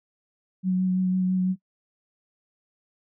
sine tone with vibrato, 185 Hz, F#3, in tune, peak -20 dBFS, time 0.63-1.56 s, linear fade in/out 50 ms, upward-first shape sine, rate 6 Hz, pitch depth 14 cents each way, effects noise-tail reverb RT60 0.1 s tail -22 dB re dry

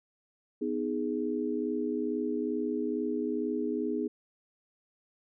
sine chord, G# minor, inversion first, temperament just, 249.2 / 311.5 / 415.3 Hz, B3 / D#4 / G#4, +16 / +2 / 0 cents, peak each -33 dBFS, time 0.61-4.08 s, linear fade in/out 10 ms, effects none

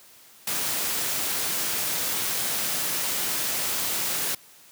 white noise, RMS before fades -27 dBFS, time 0.47-4.35 s, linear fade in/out 5 ms, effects white hiss -52 dBFS RMS until 4.71 s + high-pass 100 Hz 12 dB/octave

